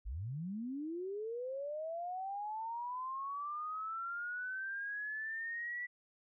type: linear sweep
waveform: sine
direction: up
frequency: 43.65 to 1966 Hz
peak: -38 dBFS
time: 0.05-5.87 s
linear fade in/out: 20 ms
effects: none